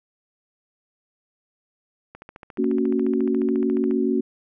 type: click train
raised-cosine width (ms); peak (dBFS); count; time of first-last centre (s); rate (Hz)
0.5; -25; 26; 2.15-3.911; 14.2
type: chord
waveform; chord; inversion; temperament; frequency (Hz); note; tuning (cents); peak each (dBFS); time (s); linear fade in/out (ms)
sine; F# major; first; equal with one note detuned; 230.3 / 277.2 / 370; A#3 / C#4 / F#4; -21 / 0 / 0; -23; 2.58-4.21; 10
effects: none